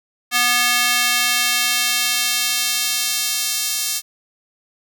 square tone with high-pass filter sweep, 243.8 Hz, B3, 22 cents flat, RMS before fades -19 dBFS, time 0.31-4.02 s, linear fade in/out 50 ms, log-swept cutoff 1600 to 5400 Hz, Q 0.81, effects none

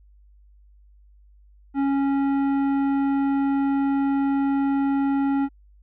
triangle tone with tanh clipping, 276.2 Hz, C#4, 6 cents flat, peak -21 dBFS, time 1.74-5.49 s, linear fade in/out 50 ms, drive 16 dB, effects added 50 Hz sine -50 dBFS peak until 5.82 s

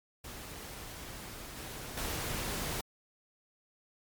pink noise with level steps, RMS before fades -45 / -43 / -36 dBFS, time 0.24-2.81 s, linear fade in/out 5 ms, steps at 1.57 / 1.97 s, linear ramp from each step 5 ms, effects MP3 96 kbps

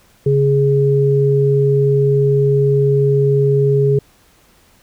sine tone pair together, 138.59 / 415.3 Hz, C#3 / G#4, 0 / 0 cents, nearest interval octave + perfect fifth, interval 1900 cents, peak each -13 dBFS, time 0.26-3.99 s, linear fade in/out 5 ms, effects pink hiss -52 dBFS RMS until 4.82 s

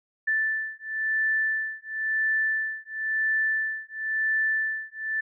sine beating tone pair, 1760 / 1760.97 Hz, A6 / A6, 0 / +1 cents, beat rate 0.97 Hz, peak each -27 dBFS, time 0.27-5.21 s, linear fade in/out 10 ms, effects none

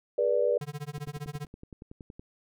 sine chord, G# diminished, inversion none, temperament equal with one note detuned, 415.3 / 484.8 / 587.3 Hz, G#4 / B4 / D5, 0 / -32 / 0 cents, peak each -31 / -25 / -27 dBFS, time 0.18-0.58 s, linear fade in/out 5 ms
square tone with tremolo, 146.83 Hz, D3, in tune, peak -33 dBFS, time 0.61-1.47 s, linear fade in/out 2 ms, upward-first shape sine, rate 15 Hz, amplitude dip 100%
click train, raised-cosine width 3 ms, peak -31 dBFS, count 14, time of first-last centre 0.98-2.195 s, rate 10.7 Hz
effects none

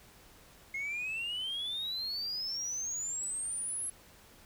sine exponential sweep, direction up, 2143 to 11000 Hz, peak -32 dBFS, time 0.74-3.9 s, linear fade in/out 5 ms, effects tanh soft clip ceiling -32 dBFS + pink hiss -58 dBFS RMS until 4.45 s

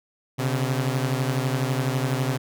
sawtooth beating tone pair, 128.2 / 140.2 Hz, C3 / C#3, -35 / +20 cents, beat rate 12 Hz, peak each -20 / -23 dBFS, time 0.38-2.38 s, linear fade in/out 20 ms, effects none

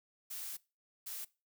blue noise bursts at uneven times, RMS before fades -43 dBFS, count 2, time 0.3-0.57 / 1.06-1.25 s, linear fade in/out 10 ms, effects noise-tail reverb RT60 0.3 s tail -22 dB re dry

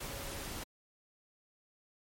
sine tone in noise, 555 Hz, C#5, 2 cents sharp, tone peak -51 dBFS, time 0.01-0.44 s, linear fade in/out 10 ms, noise pink, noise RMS -42 dBFS, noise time 0-0.64 s, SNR -12 dB, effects MP3 64 kbps

